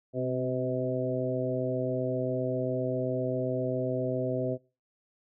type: harmonic tone with a mistuned harmonic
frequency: 127.5 Hz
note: C3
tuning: 44 cents flat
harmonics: 1 / 2 / 3 / 4 / 5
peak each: -34 / -34 / -34 / -34 / -34 dBFS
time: 0.13-4.58 s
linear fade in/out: 50 ms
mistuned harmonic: 2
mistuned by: +32 cents
effects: noise-tail reverb RT60 0.3 s tail -20 dB re dry